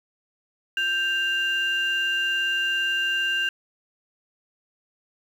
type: tone pair together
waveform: sine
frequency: 1570.6 / 2794 Hz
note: G6 / F7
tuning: +3 / 0 cents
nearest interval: minor seventh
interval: 997 cents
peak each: -23 dBFS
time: 0.77-3.49 s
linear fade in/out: 2 ms
effects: tanh soft clip ceiling -17 dBFS + 8-bit